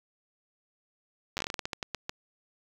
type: slowing click train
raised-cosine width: 0.2 ms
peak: -15 dBFS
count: 15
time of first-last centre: 1.37-2.094 s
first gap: 9 ms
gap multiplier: 1.24
effects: 7-bit